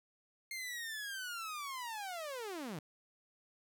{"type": "linear sweep", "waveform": "sawtooth", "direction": "down", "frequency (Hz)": [2129, 138.59], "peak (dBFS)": -37, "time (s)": [0.51, 2.79], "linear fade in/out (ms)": 2, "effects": []}